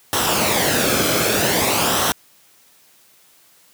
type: noise with flanger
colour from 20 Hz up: pink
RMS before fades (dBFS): -18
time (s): 0.13-2.12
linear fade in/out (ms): 0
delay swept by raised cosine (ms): 0.43 to 1.09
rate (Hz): 0.52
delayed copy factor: -0.55
effects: white hiss -53 dBFS RMS until 3.73 s + high-pass 100 Hz 12 dB/octave